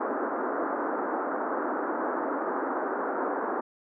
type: band-pass noise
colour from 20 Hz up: pink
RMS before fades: -30 dBFS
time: 0-3.61 s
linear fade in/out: 10 ms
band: 260 to 1500 Hz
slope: 48 dB/octave
effects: none